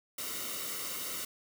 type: noise with comb filter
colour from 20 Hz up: white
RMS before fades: -38 dBFS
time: 0.18-1.25 s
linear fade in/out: 5 ms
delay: 1.2 ms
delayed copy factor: -0.65
effects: none